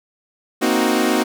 sawtooth chord, C half-diminished seventh, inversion third, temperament equal with one note detuned, 233.9 / 261.6 / 311.1 / 370 Hz, Bb3 / C4 / Eb4 / Gb4, +6 / 0 / 0 / 0 cents, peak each -17 dBFS, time 0.61-1.24 s, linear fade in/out 20 ms, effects none

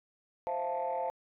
sine chord, F major seventh, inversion second, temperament equal, 523.3 / 659.3 / 698.5 / 880 Hz, C5 / E5 / F5 / A5, 0 / 0 / 0 / 0 cents, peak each -35 / -38 / -36 / -34 dBFS, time 0.47-1.1 s, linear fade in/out 0 ms, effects tanh soft clip ceiling -25 dBFS

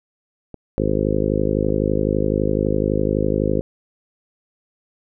clicks, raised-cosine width 2 ms, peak -20 dBFS, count 4, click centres 0.543 / 1.646 / 1.694 / 2.664 s
harmonic tone, 51.91 Hz, G#1, in tune, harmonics 1 / 2 / 3 / 4 / 5 / 6 / 7 / 8 / 9 / 10, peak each -26 / -26 / -26 / -26 / -26 / -26 / -26 / -26 / -26 / -26 dBFS, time 0.78-3.61 s, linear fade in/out 0 ms
effects none

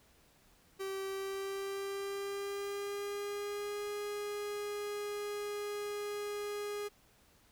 45% pulse tone with pitch glide, 387.2 to 412.6 Hz, G4 to G#4, -21 to -11 cents, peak -37 dBFS, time 0.79-6.89 s, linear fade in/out 20 ms, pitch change +110 cents, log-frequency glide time 1.06-3.86 s, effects pink hiss -66 dBFS RMS until 7.51 s

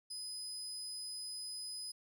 30% pulse tone, 5010 Hz, D#8, 11 cents sharp, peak -38 dBFS, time 0.1-1.92 s, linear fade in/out 10 ms, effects none

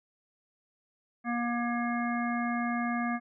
harmonic tone, 238.2 Hz, A#3, 38 cents sharp, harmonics 1 / 3 / 5 / 7 / 9, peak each -30 / -35 / -37 / -38 / -40 dBFS, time 1.24-3.2 s, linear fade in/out 50 ms, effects none

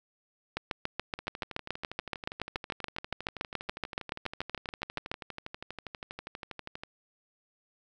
two click trains, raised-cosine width 0.3 ms, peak -23 / -15 dBFS, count 71 / 33, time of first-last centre 1.19-6.835 / 0.57-5.115 s, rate 12.4 / 7.04 Hz, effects none

